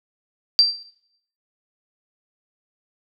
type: tone with exponential decay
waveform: sine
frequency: 4699 Hz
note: D8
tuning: in tune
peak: -7 dBFS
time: 0.59-0.83 s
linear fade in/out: 0 ms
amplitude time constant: 51 ms
effects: noise-tail reverb RT60 0.7 s tail -17 dB re dry

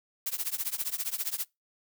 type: noise with tremolo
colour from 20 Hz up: blue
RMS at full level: -29 dBFS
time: 0.26-1.45 s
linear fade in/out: 5 ms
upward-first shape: triangle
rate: 15 Hz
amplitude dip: 100%
effects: noise-tail reverb RT60 0.2 s tail -24 dB re dry

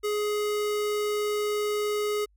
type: tone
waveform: square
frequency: 418.4 Hz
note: G#4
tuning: 13 cents sharp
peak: -26 dBFS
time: 0.03-2.26 s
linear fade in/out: 20 ms
effects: added 50 Hz sine -60 dBFS peak until 2.36 s

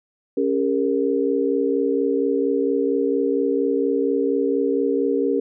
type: chord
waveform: sine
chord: G diminished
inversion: second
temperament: equal with one note detuned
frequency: 277.2 / 401.9 / 466.2 Hz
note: Db4 / G4 / Bb4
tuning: 0 / +43 / 0 cents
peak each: -22 dBFS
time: 0.37-5.4 s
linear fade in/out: 5 ms
effects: none

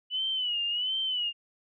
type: tone with vibrato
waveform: sine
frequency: 2960 Hz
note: F#7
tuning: in tune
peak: -27 dBFS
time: 0.1-1.33 s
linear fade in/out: 50 ms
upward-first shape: sine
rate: 1.4 Hz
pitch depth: 93 cents each way
effects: none

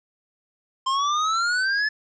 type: exponential sweep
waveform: square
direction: up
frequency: 1046.5 to 1740 Hz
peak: -21 dBFS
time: 0.86-1.89 s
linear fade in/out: 10 ms
effects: resampled to 16000 Hz + 9-bit

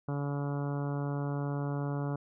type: harmonic tone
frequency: 142.6 Hz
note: C#3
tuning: 49 cents sharp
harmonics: 1 / 2 / 3 / 4 / 5 / 6 / 7 / 8 / 9 / 10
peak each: -32 / -38 / -42 / -44 / -46 / -48 / -49 / -50 / -51 / -52 dBFS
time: 0.08-2.16 s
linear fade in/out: 5 ms
effects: none

